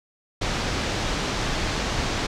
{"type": "low-pass noise", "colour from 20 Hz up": "pink", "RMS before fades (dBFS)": -26, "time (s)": [0.41, 2.27], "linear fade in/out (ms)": 10, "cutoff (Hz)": 6300, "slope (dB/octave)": 24, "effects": []}